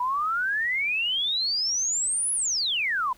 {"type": "exponential two-way sweep", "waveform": "sine", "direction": "up then down", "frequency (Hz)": [965, 10548, 965], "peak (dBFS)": -23, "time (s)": [0, 3.13], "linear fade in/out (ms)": 5, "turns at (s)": 2.33, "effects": ["pink hiss -56 dBFS RMS until 3.17 s"]}